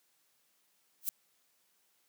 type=noise with exponential growth; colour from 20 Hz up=violet; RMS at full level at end=-28 dBFS; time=1.01-1.09 s; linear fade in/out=0 ms; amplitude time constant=16 ms; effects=white hiss -73 dBFS RMS until 2.08 s + high-pass 150 Hz 12 dB/octave

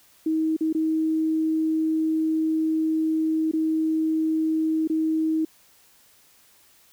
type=tone with dropouts; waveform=sine; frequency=317.2 Hz; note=D#4; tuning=33 cents sharp; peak=-20 dBFS; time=0.26-5.45 s; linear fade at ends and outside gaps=5 ms; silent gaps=0.566-0.608 / 0.728-0.748 / 3.514-3.534 / 4.875-4.898 s; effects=white hiss -57 dBFS RMS until 6.92 s

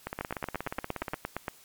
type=two click trains; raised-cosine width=0.5 ms; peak=-16 / -18 dBFS; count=12 / 19; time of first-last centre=0.21-1.482 / 0.07-1.141 s; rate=8.65 / 16.8 Hz; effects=white hiss -56 dBFS RMS until 1.64 s + MP3 96 kbps

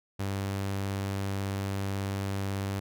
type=tone; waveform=sawtooth; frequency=98.2 Hz; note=G2; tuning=4 cents sharp; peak=-26 dBFS; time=0.19-2.8 s; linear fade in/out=10 ms; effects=none

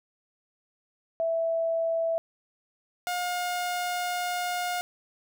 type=tone pair in turn; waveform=sine / sawtooth; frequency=659.3 / 714.1 Hz; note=E5 / F5; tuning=0 / +38 cents; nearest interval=minor second; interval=138 cents; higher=second; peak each=-24 dBFS; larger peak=neither; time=1.2-2.18 / 3.07-4.81 s; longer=second; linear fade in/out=0 ms; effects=none

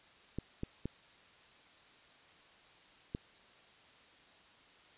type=clicks; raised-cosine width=3 ms; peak=-24 dBFS; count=4; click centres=0.386 / 0.634 / 0.856 / 3.149 s; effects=white hiss -61 dBFS RMS until 4.97 s + resampled to 8000 Hz

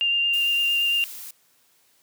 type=tone with vibrato; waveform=sine; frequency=2794 Hz; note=F7; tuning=in tune; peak=-19 dBFS; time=0.01-1.04 s; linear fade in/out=0 ms; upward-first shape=triangle; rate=8.8 Hz; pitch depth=14 cents each way
type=noise; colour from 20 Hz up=blue; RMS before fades=-38 dBFS; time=0.33-1.31 s; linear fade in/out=5 ms
effects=white hiss -62 dBFS RMS until 2.02 s + high-pass 100 Hz 12 dB/octave

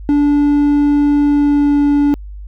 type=tone with pitch glide; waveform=triangle; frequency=290 to 288.2 Hz; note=D4 to D4; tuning=-22 to -33 cents; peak=-7 dBFS; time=0.09-2.14 s; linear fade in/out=0 ms; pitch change=-11 cents; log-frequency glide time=1.23-1.81 s; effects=added 50 Hz sine -27 dBFS peak until 2.47 s

